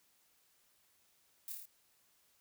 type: noise with echo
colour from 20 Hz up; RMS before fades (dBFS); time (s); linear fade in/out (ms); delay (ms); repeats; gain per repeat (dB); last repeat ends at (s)
violet; -44; 1.48-1.52; 0; 27; 5; -2; 1.655
effects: white hiss -72 dBFS RMS until 2.4 s